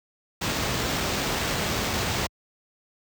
pink noise with sample-and-hold, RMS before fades -26 dBFS, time 0.41-2.27 s, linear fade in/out 10 ms, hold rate 11025 Hz, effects high-pass 60 Hz 12 dB/octave

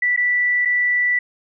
sine tone with dropouts, 1967 Hz, B6, 7 cents flat, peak -15 dBFS, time 0.02-1.19 s, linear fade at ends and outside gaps 5 ms, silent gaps 0.164-0.174 / 0.651-0.655 s, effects none

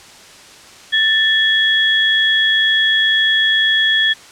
sine tone pair together, 1766 / 3334 Hz, A6 / G#7, +6 / +6 cents, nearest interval major seventh, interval 1100 cents, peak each -14 dBFS, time 0.92-4.14 s, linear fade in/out 20 ms, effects white hiss -40 dBFS RMS until 4.31 s + low-pass 7000 Hz 12 dB/octave

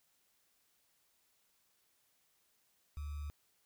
sine tone with sample-and-hold, 73.42 Hz, D2, in tune, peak -39 dBFS, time 2.97-3.3 s, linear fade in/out 0 ms, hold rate 1225 Hz, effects white hiss -75 dBFS RMS until 3.65 s

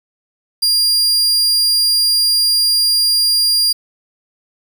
40% pulse tone, 4800 Hz, D8, 37 cents sharp, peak -10 dBFS, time 0.62-3.73 s, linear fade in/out 10 ms, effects 7-bit

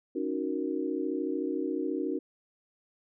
sine chord, D# minor seventh, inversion third, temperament equal, 277.2 / 311.1 / 370 / 466.2 Hz, C#4 / D#4 / F#4 / A#4, 0 / 0 / 0 / 0 cents, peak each -34 / -33 / -34 / -37 dBFS, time 0.15-2.19 s, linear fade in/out 10 ms, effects none

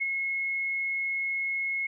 sine tone with ADSR envelope, 2172 Hz, C#7, 36 cents flat, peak -24 dBFS, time 0-1.87 s, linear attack 21 ms, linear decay 19 ms, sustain -3 dB, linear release 8 ms, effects none

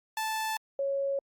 sawtooth / sine tone pair in turn, 877 / 552.5 Hz, A5 / C#5, -6 / -6 cents, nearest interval minor sixth, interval 800 cents, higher first, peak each -26 / -27 dBFS, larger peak first, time 0.17-0.57 / 0.79-1.19 s, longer neither, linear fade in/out 2 ms, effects Opus 48 kbps

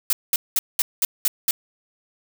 blue noise bursts, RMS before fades -19 dBFS, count 7, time 0.1-1.51 s, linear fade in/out 2 ms, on 30 ms, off 200 ms, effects none

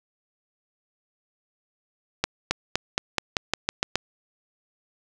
accelerating click train, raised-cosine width 0.2 ms, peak -4 dBFS, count 10, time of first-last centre 2.24-3.956 s, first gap 270 ms, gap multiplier 0.91, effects none

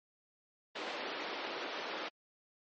pink band-pass noise, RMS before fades -41 dBFS, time 0.75-2.09 s, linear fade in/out 10 ms, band 320 to 4200 Hz, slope 24 dB/octave, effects MP3 32 kbps

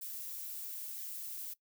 violet noise, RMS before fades -43 dBFS, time 0.01-1.54 s, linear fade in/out 10 ms, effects noise-tail reverb RT60 0.1 s tail -19 dB re dry

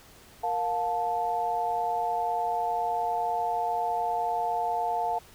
sine tone cluster, 467.9 / 708 / 878 Hz, A#4 / F5 / A5, +6 / +23 / -4 cents, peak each -36 / -28 / -29 dBFS, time 0.43-5.19 s, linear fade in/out 10 ms, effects pink hiss -53 dBFS RMS until 5.34 s

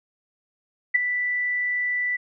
sine tone with ADSR envelope, 1975.5 Hz, B6, in tune, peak -12 dBFS, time 0.94-2.17 s, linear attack 14 ms, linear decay 13 ms, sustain -10 dB, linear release 15 ms, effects none

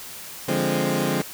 20% pulse chord, D half-diminished seventh, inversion none, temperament equal, 146.83 / 174.61 / 207.7 / 261.6 Hz, D3 / F3 / Ab3 / C4, 0 / 0 / 0 / 0 cents, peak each -22 dBFS, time 0.48-1.22 s, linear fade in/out 5 ms, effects white hiss -38 dBFS RMS until 1.33 s

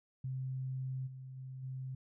sine tone with level steps, 130.81 Hz, C3, in tune, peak -36 / -45 / -43 / -39 dBFS, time 0.24-1.95 s, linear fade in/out 5 ms, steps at 1.06 / 1.36 / 1.62 s, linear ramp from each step 20 ms, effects none

